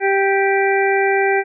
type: harmonic tone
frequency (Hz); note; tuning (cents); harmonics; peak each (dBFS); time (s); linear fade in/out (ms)
392; G4; 0; 1 / 2 / 4 / 5 / 6; -16 / -19 / -22 / -23 / -24; 0-1.44; 50
effects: none